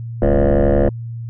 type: tone with frequency modulation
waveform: sine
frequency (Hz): 273.8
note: C#4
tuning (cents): -21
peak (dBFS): -8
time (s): 0.22-0.89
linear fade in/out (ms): 2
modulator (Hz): 71.5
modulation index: 4.9
effects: tanh soft clip ceiling -10 dBFS + added 116 Hz sine -25 dBFS peak until 1.29 s